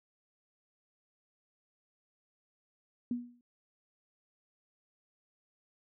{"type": "tone with exponential decay", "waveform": "sine", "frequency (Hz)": 242.2, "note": "B3", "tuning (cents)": -34, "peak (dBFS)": -28, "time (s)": [3.11, 3.41], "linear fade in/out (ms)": 2, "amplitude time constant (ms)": 65, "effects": []}